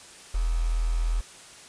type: tone with quantisation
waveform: sine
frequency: 41.25 Hz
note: E1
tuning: 2 cents sharp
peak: -22 dBFS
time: 0.34-1.21 s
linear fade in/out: 10 ms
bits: 7
effects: white hiss -47 dBFS RMS until 1.68 s + resampled to 22050 Hz